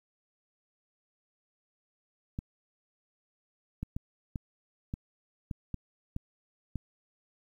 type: clicks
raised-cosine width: 5 ms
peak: -22 dBFS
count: 9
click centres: 2.389 / 3.83 / 3.965 / 4.358 / 4.939 / 5.512 / 5.743 / 6.164 / 6.757 s
effects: 10-bit